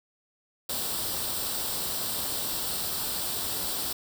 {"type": "noise with comb filter", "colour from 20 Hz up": "white", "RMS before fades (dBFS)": -31, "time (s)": [0.69, 3.93], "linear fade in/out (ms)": 5, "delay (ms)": 0.23, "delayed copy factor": 0.6, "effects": []}